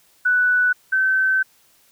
sine tone pair in turn, 1485 / 1536.5 Hz, F#6 / G6, +6 / -35 cents, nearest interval minor second, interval 59 cents, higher second, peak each -14 / -15 dBFS, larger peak first, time 0.25-0.73 / 0.92-1.43 s, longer second, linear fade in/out 10 ms, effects white hiss -57 dBFS RMS until 1.91 s

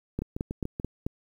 two click trains, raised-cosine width 3 ms, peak -16 / -19 dBFS, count 5 / 5, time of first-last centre 0.19-1.065 / 0.22-0.799 s, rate 4.57 / 6.91 Hz, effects 9-bit

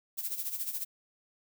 violet noise with tremolo, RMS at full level -33 dBFS, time 0.17-0.85 s, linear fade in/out 20 ms, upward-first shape sine, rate 14 Hz, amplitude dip 70%, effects none

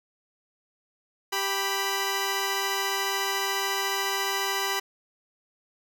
10% pulse tone pair together, 392.3 / 987.8 Hz, G4 / B5, +1 / 0 cents, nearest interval octave + major third, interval 1599 cents, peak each -20 dBFS, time 1.32-4.8 s, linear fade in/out 10 ms, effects none

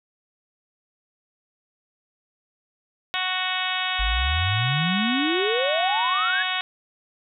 harmonic tone, 370 Hz, F#4, in tune, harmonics 2 / 3 / 4 / 5 / 6 / 7 / 8 / 9 / 10, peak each -32 / -32 / -32 / -32 / -32 / -32 / -32 / -32 / -32 dBFS, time 3.14-6.61 s, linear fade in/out 0 ms
sine exponential sweep, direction up, 46.67 to 1742 Hz, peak -22 dBFS, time 3.99-6.43 s, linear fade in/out 10 ms
effects none

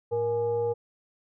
sine tone with frequency modulation, 472.1 Hz, A#4, 22 cents sharp, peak -24 dBFS, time 0.11-0.74 s, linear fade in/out 20 ms, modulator 364 Hz, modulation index 0.5, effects none

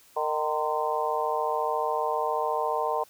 harmonic tone with a mistuned harmonic, 153.4 Hz, D#3, 24 cents flat, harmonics 3 / 4 / 5 / 6 / 7, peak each -31 / -31 / -31 / -31 / -31 dBFS, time 0.16-3.04 s, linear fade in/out 10 ms, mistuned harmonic 7, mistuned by -64 cents, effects white hiss -57 dBFS RMS until 3.09 s

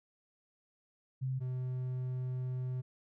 sine / triangle tone pair in turn, 130.81 / 127.38 Hz, C3 / C3, 0 / -46 cents, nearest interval unison, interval 46 cents, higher first, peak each -32 / -32 dBFS, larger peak neither, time 1.21-1.4 / 1.4-2.82 s, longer second, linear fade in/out 20 ms, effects none

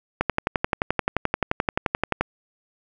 click train, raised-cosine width 0.5 ms, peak -5 dBFS, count 24, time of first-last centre 0.21-2.21 s, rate 11.5 Hz, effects none

